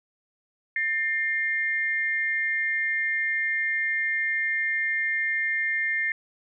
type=tone pair together; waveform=sine; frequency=1800 / 2113 Hz; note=A6 / C7; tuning=+39 / +16 cents; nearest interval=minor third; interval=277 cents; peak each=-26 / -26 dBFS; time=0.76-6.12 s; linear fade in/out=2 ms; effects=none